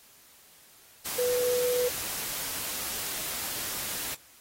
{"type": "tone in noise", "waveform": "sine", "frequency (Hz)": 493.9, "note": "B4", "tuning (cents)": 0, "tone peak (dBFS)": -24, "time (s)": [1.18, 1.89], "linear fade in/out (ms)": 10, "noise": "white", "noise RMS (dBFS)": -34, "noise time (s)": [1.05, 4.15], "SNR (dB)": 7, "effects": ["white hiss -56 dBFS RMS until 4.4 s", "AAC 48 kbps"]}